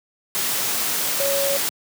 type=tone in noise; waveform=sine; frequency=557 Hz; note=C#5; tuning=8 cents sharp; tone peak=-21 dBFS; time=1.2-1.57 s; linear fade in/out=0 ms; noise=white; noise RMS=-23 dBFS; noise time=0.35-1.69 s; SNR=-1 dB; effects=high-pass 150 Hz 12 dB/octave